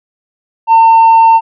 sine tone with tanh clipping, 905 Hz, A5, 48 cents sharp, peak -3 dBFS, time 0.67-1.41 s, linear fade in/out 50 ms, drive 1 dB, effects none

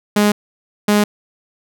sawtooth tone pair in turn, 207.7 / 207.7 Hz, G#3 / G#3, 0 / 0 cents, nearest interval unison, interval 0 cents, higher neither, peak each -7 dBFS, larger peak neither, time 0.16-0.32 / 0.88-1.04 s, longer neither, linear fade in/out 5 ms, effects none

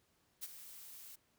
blue noise with ADSR envelope, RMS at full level -42 dBFS, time 0.41-1.16 s, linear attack 25 ms, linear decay 33 ms, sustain -11 dB, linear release 11 ms, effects pink hiss -75 dBFS RMS until 1.38 s + high-pass 60 Hz 12 dB/octave

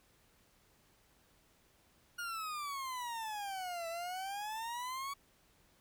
40% pulse exponential two-way sweep, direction down then up, 1440 to 659.3 to 1132 Hz, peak -38 dBFS, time 2.18-5.14 s, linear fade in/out 10 ms, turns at 3.88 s, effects pink hiss -69 dBFS RMS until 5.8 s

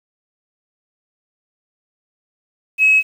sine tone, 2565 Hz, E7, 48 cents flat, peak -8 dBFS, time 2.78-3.03 s, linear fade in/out 50 ms, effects tanh soft clip ceiling -4 dBFS + 7-bit

